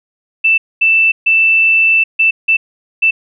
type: tone bursts at uneven times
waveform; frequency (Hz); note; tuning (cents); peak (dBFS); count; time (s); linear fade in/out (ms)
sine; 2656; E7; +12; -7; 6; 0.44-0.58 / 0.81-1.12 / 1.26-2.04 / 2.19-2.31 / 2.48-2.57 / 3.02-3.11; 10
effects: none